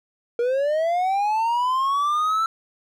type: linear sweep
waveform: triangle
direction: up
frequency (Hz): 466.2 to 1338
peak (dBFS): -17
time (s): 0.39-2.46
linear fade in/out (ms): 2
effects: none